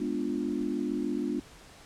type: chord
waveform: sine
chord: G# diminished seventh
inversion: none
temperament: equal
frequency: 207.7 / 246.9 / 293.7 / 349.2 Hz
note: G#3 / B3 / D4 / F4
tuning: 0 / 0 / 0 / 0 cents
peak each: -36 / -33 / -32 / -35 dBFS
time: 0-1.4 s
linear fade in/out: 5 ms
effects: pink hiss -52 dBFS RMS until 1.85 s + low-pass 9000 Hz 12 dB/octave